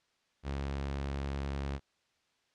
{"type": "tone with vibrato", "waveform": "sawtooth", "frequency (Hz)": 69.3, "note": "C#2", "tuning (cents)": 0, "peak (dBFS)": -30, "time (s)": [0.43, 1.8], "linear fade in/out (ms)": 50, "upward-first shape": "triangle", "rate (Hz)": 10, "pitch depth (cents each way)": 10, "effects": ["white hiss -74 dBFS RMS until 2.54 s", "low-pass 5000 Hz 12 dB/octave"]}